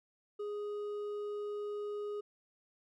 triangle tone with hard clipping, 414.5 Hz, G#4, 3 cents flat, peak -38 dBFS, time 0.39-2.21 s, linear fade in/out 10 ms, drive 8 dB, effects none

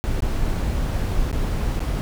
brown noise with dropouts, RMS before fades -22 dBFS, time 0.04-2.01 s, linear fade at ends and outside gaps 0 ms, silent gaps 0.205-0.222 / 1.315-1.328 / 1.793-1.804 s, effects none

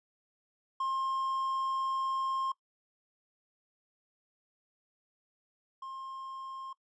triangle tone pair in turn, 1064 / 1064 Hz, C6 / C6, +29 / +29 cents, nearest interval unison, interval 0 cents, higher neither, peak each -28 / -38 dBFS, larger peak first, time 0.8-2.52 / 5.82-6.73 s, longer first, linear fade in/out 5 ms, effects noise-tail reverb RT60 0.1 s tail -22 dB re dry + resampled to 22050 Hz

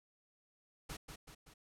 pink noise with echo, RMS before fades -45 dBFS, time 0.89-0.97 s, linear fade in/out 10 ms, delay 190 ms, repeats 3, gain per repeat -5 dB, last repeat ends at 1.54 s, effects low-pass 12000 Hz 12 dB/octave

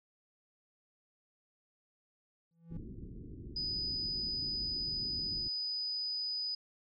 triangle tone with exponential growth, 166.6 Hz, E3, 19 cents sharp, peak -36 dBFS, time 2.51-2.77 s, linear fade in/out 2 ms, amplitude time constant 56 ms
pink low-pass noise, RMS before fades -46 dBFS, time 2.7-5.49 s, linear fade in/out 20 ms, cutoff 380 Hz, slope 48 dB/octave
sine tone, 4978 Hz, D#8, in tune, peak -34 dBFS, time 3.56-6.55 s, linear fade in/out 5 ms
effects none

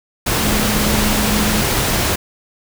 sine tone in noise, 210.8 Hz, G#3, 26 cents sharp, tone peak -19 dBFS, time 0.42-1.62 s, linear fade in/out 10 ms, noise pink, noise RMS -17 dBFS, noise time 0.26-2.16 s, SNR -5 dB, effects none

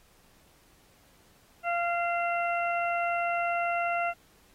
harmonic tone with a mistuned harmonic, 691 Hz, F5, 19 cents flat, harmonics 1 / 2 / 3 / 4, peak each -28 / -32 / -36 / -36 dBFS, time 1.63-4.14 s, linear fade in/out 50 ms, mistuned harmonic 4, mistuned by -25 cents, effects pink hiss -62 dBFS RMS until 4.54 s + AAC 48 kbps

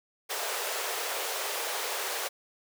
pink high-pass noise, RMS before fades -33 dBFS, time 0.29-2.29 s, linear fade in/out 20 ms, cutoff 410 Hz, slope 48 dB/octave, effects none

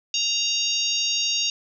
harmonic tone, 932 Hz, A#5, 1 cent flat, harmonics 3 / 4 / 5 / 6 / 7, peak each -26 / -27 / -28 / -29 / -29 dBFS, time 0.14-1.5 s, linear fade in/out 2 ms, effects none

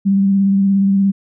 sine tone with vibrato, 196.3 Hz, G3, 3 cents sharp, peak -10 dBFS, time 0.05-1.12 s, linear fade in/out 20 ms, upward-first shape sine, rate 17 Hz, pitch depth 21 cents each way, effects none

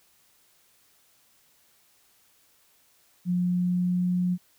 sine tone with pitch glide, 178.3 to 179.54 Hz, F3 to F3, +36 to +48 cents, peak -22 dBFS, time 3.25-4.38 s, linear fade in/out 50 ms, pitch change +12 cents, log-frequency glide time 3.35-4.11 s, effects white hiss -63 dBFS RMS until 4.58 s

